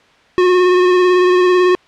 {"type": "tone with vibrato", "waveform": "square", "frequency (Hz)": 362.5, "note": "F#4", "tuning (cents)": -35, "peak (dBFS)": -9, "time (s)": [0.38, 1.75], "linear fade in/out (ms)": 0, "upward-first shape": "sine", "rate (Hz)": 18, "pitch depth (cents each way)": 22, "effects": ["white hiss -49 dBFS RMS until 1.87 s", "low-pass 3000 Hz 12 dB/octave"]}